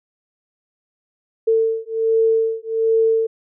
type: beating tone pair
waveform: sine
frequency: 448 / 449.3 Hz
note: A4 / A4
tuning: +31 / +36 cents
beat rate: 1.3 Hz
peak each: -18 dBFS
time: 1.47-3.27 s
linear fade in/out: 10 ms
effects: none